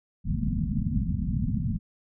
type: low-pass noise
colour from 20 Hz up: white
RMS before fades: -27 dBFS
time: 0.24-1.79 s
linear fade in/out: 50 ms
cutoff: 240 Hz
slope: 96 dB/octave
effects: none